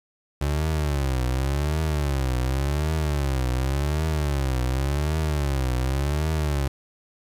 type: tone with vibrato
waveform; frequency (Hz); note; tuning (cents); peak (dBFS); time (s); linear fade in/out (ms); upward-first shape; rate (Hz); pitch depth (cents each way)
30% pulse; 70.2; C#2; +22; -19; 0.41-6.68; 5; triangle; 0.89; 220
effects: resampled to 32000 Hz + 8-bit